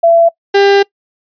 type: tone pair in turn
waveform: sine / 35% pulse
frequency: 672 / 398.7 Hz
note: E5 / G4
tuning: +33 / +29 cents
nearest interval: major sixth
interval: 904 cents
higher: first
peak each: -4 dBFS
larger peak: neither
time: 0.03-0.29 / 0.54-0.83 s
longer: second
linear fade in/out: 10 ms
effects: noise-tail reverb RT60 0.1 s tail -23 dB re dry + resampled to 11025 Hz